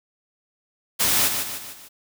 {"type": "noise with echo", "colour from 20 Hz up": "white", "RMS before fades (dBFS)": -20, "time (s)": [0.99, 1.29], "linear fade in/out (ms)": 20, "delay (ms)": 150, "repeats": 4, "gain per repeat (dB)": -6, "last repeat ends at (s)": 1.89, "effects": []}